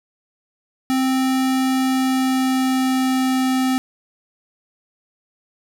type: tone with pitch glide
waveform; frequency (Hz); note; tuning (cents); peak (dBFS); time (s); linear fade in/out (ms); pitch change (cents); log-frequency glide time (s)
square; 261.6 to 259.5; C4 to C4; 0 to -14; -17; 0.9-3.78; 0; -14; 1.72-3.61
effects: none